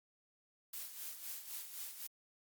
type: noise with tremolo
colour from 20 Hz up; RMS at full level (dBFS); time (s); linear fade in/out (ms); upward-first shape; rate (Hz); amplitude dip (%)
blue; -44; 0.73-2.07; 5; sine; 3.9; 60
effects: Opus 48 kbps